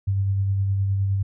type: tone with tremolo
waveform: sine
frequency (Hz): 98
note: G2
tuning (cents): 0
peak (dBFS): -18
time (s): 0.07-1.23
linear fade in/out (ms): 10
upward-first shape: sine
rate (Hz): 9.7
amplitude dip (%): 25
effects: none